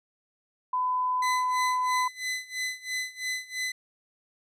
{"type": "tone", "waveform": "sine", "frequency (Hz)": 1006, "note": "B5", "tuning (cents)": 32, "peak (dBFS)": -24, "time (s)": [0.73, 2.08], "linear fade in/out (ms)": 5}
{"type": "tone with tremolo", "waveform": "sawtooth", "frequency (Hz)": 2016, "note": "B6", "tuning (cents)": 35, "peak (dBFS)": -24, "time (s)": [1.22, 3.72], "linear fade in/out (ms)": 5, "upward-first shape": "sine", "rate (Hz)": 3, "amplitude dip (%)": 90}
{"effects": ["low-pass 10000 Hz 12 dB/octave"]}